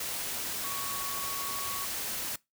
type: tone in noise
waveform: sine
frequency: 1117 Hz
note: C#6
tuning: 13 cents sharp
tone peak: -38 dBFS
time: 0.64-1.85 s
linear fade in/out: 5 ms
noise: white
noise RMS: -35 dBFS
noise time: 0-2.36 s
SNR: -6 dB
effects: noise-tail reverb RT60 0.2 s tail -22 dB re dry